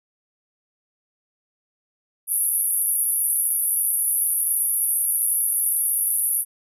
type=band-pass noise; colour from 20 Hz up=white; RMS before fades=-22 dBFS; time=2.27-6.45 s; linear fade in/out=50 ms; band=10000 to 12000 Hz; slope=96 dB/octave; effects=none